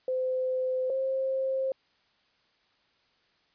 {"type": "tone pair in turn", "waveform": "sine", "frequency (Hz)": [514, 530.3], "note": ["C5", "C5"], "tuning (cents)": [-31, 23], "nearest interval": "minor second", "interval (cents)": 54, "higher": "second", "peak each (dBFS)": -26, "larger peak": "neither", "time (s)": [[0.08, 0.9], [0.9, 1.72]], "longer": "neither", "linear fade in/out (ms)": 2, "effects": ["white hiss -68 dBFS RMS until 3.54 s", "resampled to 11025 Hz"]}